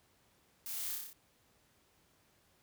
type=noise with echo; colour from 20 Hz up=blue; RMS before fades=-43 dBFS; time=0.66-0.95 s; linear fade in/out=0 ms; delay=30 ms; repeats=6; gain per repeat=-2 dB; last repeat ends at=1.13 s; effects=pink hiss -70 dBFS RMS until 2.62 s + high-pass 60 Hz 12 dB/octave